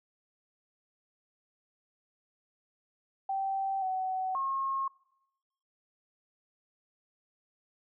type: tone with pitch steps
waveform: sine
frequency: 777 / 752 / 1080 Hz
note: G5 / F#5 / C#6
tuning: -16 / +28 / -45 cents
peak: -29 dBFS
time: 3.29-4.88 s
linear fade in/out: 5 ms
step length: 530 ms
effects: noise-tail reverb RT60 0.9 s tail -22 dB re dry